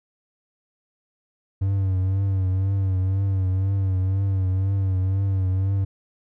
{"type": "tone with vibrato", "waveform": "triangle", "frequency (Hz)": 95.6, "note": "G2", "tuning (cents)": -43, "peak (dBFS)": -17, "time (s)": [1.61, 5.85], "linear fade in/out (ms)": 10, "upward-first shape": "triangle", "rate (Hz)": 2, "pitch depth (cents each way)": 60, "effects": []}